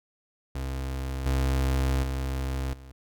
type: tone with level steps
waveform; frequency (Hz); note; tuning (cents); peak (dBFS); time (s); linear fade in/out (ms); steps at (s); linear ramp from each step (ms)
35% pulse; 66.2; C2; +21; -28 / -21 / -26 / -42; 0.55-2.92; 5; 1.26 / 2.03 / 2.73; 2
effects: none